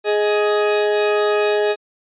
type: tone pair together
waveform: 40% pulse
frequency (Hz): 417.6 / 625.7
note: G#4 / D#5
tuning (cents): +10 / +10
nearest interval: perfect fifth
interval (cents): 700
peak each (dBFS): -15 / -21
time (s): 0.04-1.76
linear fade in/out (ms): 50
effects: resampled to 8000 Hz